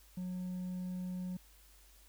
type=tone with hard clipping; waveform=sine; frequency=182.2 Hz; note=F#3; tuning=26 cents flat; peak=-38 dBFS; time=0.17-1.37 s; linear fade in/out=5 ms; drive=2 dB; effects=added 50 Hz sine -61 dBFS peak until 2.08 s + white hiss -64 dBFS RMS until 2.08 s